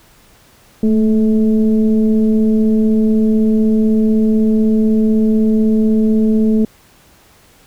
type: tone with frequency modulation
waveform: sine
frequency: 220 Hz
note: A3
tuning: in tune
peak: -9 dBFS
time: 0.83-6.65 s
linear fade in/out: 2 ms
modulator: 212 Hz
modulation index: 0.68
effects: pink hiss -48 dBFS RMS until 7.66 s